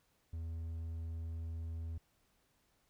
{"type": "tone with hard clipping", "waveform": "triangle", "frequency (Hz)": 82.2, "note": "E2", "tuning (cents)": -4, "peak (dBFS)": -40, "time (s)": [0.33, 1.98], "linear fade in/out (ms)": 5, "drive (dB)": 6, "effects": ["pink hiss -75 dBFS RMS until 2.89 s"]}